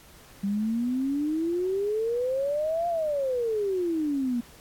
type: exponential two-way sweep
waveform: sine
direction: up then down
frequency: 195 to 698.5 to 233 Hz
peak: -24 dBFS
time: 0.43-4.41 s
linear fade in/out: 10 ms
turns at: 2.88 s
effects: pink hiss -52 dBFS RMS until 4.6 s + AAC 64 kbps